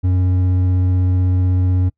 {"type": "tone with hard clipping", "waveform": "sine", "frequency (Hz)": 91.6, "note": "F#2", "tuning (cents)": -17, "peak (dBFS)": -14, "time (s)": [0.03, 1.9], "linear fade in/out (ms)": 20, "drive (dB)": 6, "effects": ["noise-tail reverb RT60 0.1 s tail -24 dB re dry"]}